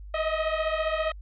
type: beating tone pair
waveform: sawtooth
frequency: 624 / 639 Hz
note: D#5 / D#5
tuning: +5 / +46 cents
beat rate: 15 Hz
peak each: -24 dBFS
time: 0.14-1.12 s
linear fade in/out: 5 ms
effects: added 50 Hz sine -39 dBFS peak until 1.21 s + resampled to 8000 Hz